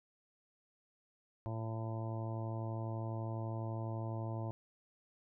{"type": "harmonic tone", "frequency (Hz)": 112, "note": "A2", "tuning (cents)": 31, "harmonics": [1, 2, 3, 4, 5, 6, 7, 8, 9], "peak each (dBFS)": [-38, -49, -47, -56, -50, -49, -56, -51, -55], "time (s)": [1.46, 4.51], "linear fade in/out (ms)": 0, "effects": []}